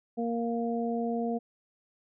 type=harmonic tone; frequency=233.1 Hz; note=A#3; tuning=in tune; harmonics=1 / 2 / 3; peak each=-30 / -33 / -35 dBFS; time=0.17-1.39 s; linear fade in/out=20 ms; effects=none